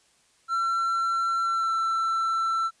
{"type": "tone with pitch glide", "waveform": "triangle", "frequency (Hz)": [1353, 1338.2], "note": ["E6", "E6"], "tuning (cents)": [45, 26], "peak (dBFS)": -21, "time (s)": [0.48, 2.71], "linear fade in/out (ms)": 50, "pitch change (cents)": -19, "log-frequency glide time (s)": [1.44, 1.74], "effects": ["white hiss -63 dBFS RMS until 2.8 s", "resampled to 22050 Hz"]}